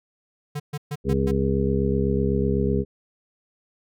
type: tone bursts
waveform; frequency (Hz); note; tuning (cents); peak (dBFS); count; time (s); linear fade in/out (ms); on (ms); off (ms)
square; 146.8; D3; 0; -27; 5; 0.55-1.315; 10; 49; 130
type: harmonic tone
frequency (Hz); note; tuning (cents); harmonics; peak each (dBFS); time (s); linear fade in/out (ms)
68; C#2; -33; 1 / 2 / 3 / 4 / 6 / 7; -26 / -26 / -25 / -30 / -25 / -30; 1.04-2.85; 50
effects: none